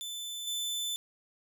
sawtooth tone with level steps, 3520 Hz, A7, in tune, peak -34 / -29 dBFS, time 0.01-0.96 s, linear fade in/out 0 ms, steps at 0.47 s, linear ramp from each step 5 ms, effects none

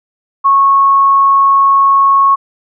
sine tone, 1100 Hz, C#6, 14 cents flat, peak -5 dBFS, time 0.44-2.36 s, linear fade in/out 20 ms, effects none

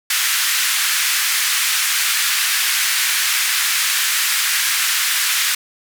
pink band-pass noise, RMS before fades -18 dBFS, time 0.1-5.55 s, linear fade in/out 5 ms, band 1500 to 16000 Hz, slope 24 dB/octave, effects none

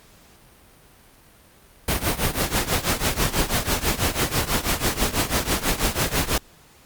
pink noise with tremolo, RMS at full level -19 dBFS, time 1.88-6.38 s, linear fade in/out 2 ms, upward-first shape triangle, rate 6.1 Hz, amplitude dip 90%, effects pink hiss -52 dBFS RMS until 6.85 s + Opus 48 kbps

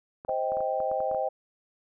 clicks, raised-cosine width 1 ms, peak -28 dBFS, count 10, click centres 0.249 / 0.294 / 0.52 / 0.57 / 0.606 / 0.803 / 0.915 / 1.004 / 1.114 / 1.147 s
sine chord, C minor, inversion none, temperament just, 523.3 / 627.9 / 784.9 Hz, C5 / Eb5 / G5, 0 / +16 / +2 cents, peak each -30 dBFS, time 0.28-1.29 s, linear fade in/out 10 ms
effects none

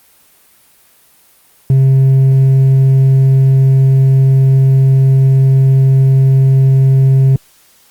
triangle tone with hard clipping, 133.8 Hz, C3, 39 cents sharp, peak -4 dBFS, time 1.7-7.36 s, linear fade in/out 2 ms, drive 1 dB, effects white hiss -48 dBFS RMS until 7.9 s + Opus 32 kbps

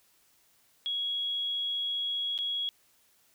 sine tone with dropouts, 3325 Hz, G#7, 1 cent sharp, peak -29 dBFS, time 0.86-2.69 s, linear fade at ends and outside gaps 0 ms, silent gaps 2.378-2.388 s, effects white hiss -66 dBFS RMS until 3.34 s

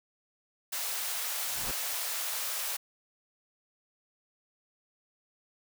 white high-pass noise, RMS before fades -34 dBFS, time 0.72-2.77 s, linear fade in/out 10 ms, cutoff 540 Hz, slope 24 dB/octave
pink noise with exponential growth, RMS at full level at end -36 dBFS, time 1.33-1.71 s, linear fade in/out 1 ms, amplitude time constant 81 ms
effects none

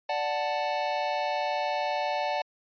square chord, D major, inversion none, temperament equal, 587.3 / 740 / 880 Hz, D5 / F#5 / A5, 0 / 0 / 0 cents, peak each -32 dBFS, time 0.09-2.42 s, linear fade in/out 5 ms, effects resampled to 11025 Hz

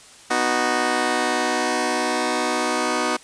10% pulse chord, B major, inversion none, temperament just, 246.9 / 308.7 / 370.4 Hz, B3 / D#4 / F#4, 0 / -14 / +2 cents, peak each -16 dBFS, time 0.3-3.17 s, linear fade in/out 10 ms, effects white hiss -46 dBFS RMS until 3.23 s + resampled to 22050 Hz

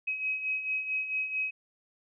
sine beating tone pair, 2539 / 2543.5 Hz, D#7 / D#7, +34 / +37 cents, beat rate 4.5 Hz, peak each -37 / -30 dBFS, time 0.07-1.51 s, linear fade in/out 10 ms, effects none

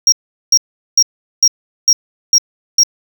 triangle tone bursts, 5610 Hz, F8, 7 cents sharp, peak -4 dBFS, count 7, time 0.07-2.834 s, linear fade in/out 2 ms, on 52 ms, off 400 ms, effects none

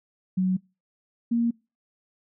sine tone pair in turn, 185.8 / 234.1 Hz, F#3 / A#3, +7 / +8 cents, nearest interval major third, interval 401 cents, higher second, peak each -20 dBFS, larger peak neither, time 0.37-0.57 / 1.31-1.51 s, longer neither, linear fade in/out 10 ms, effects noise-tail reverb RT60 0.3 s tail -26 dB re dry

